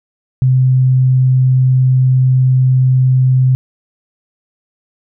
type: tone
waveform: sine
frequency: 129.2 Hz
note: C3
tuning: 21 cents flat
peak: -7 dBFS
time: 0.42-3.55 s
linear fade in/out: 0 ms
effects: none